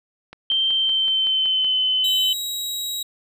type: click train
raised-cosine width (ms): 0.3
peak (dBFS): -22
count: 8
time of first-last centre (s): 0.33-1.646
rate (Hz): 5.32
type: tone with pitch glide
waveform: sine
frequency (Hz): 3136 to 3040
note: G7 to F#7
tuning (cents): 0 to +46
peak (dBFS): -17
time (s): 0.5-2.33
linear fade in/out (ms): 2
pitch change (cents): -54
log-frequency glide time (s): 0.71-1.74
type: tone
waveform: sawtooth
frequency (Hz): 3835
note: A#7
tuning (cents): +48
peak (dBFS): -22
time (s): 2.04-3.03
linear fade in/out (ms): 5
effects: none